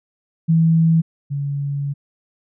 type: tone pair in turn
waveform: sine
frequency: 163.4 / 141.59 Hz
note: E3 / C#3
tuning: -15 / +37 cents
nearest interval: major second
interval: 248 cents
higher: first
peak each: -11 / -20 dBFS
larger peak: first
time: 0.48-1.02 / 1.3-1.94 s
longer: second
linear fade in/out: 20 ms
effects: none